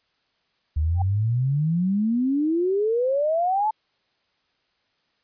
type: exponential sweep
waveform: sine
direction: up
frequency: 73.42 to 886 Hz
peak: -19 dBFS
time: 0.76-3.71 s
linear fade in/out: 10 ms
type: tone with exponential growth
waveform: sine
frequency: 784 Hz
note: G5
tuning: in tune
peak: -24 dBFS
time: 0.94-1.02 s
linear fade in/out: 5 ms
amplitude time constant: 16 ms
effects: white hiss -69 dBFS RMS until 5.23 s + resampled to 11025 Hz